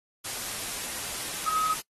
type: tone in noise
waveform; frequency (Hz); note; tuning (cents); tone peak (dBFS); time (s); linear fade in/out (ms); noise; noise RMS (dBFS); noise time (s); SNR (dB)
sine; 1269; D#6; +34; -24; 1.46-1.74; 10; white; -34; 0.24-1.81; +7
effects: noise-tail reverb RT60 0.1 s tail -21 dB re dry + AAC 32 kbps